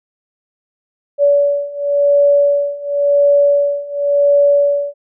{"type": "beating tone pair", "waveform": "sine", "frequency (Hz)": [571, 571.93], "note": ["D5", "D5"], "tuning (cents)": [-49, -46], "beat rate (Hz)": 0.93, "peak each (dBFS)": [-14, -12], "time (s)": [1.18, 4.94], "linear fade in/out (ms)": 50, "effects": []}